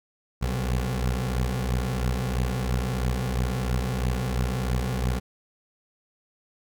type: beating tone pair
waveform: 20% pulse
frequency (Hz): 61.8 / 64.8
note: B1 / C2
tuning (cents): +2 / -16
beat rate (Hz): 3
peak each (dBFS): -21 / -24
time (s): 0.41-5.2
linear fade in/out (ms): 20
effects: none